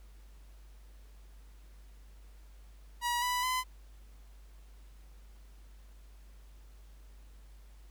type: tone with pitch steps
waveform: sawtooth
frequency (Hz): 962 / 989 / 1016.9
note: B5 / B5 / C6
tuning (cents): -46 / +2 / -50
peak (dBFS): -26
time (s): 3.01-3.64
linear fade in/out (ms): 50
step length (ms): 210
effects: added 50 Hz sine -51 dBFS peak until 7.9 s + pink hiss -66 dBFS RMS until 7.9 s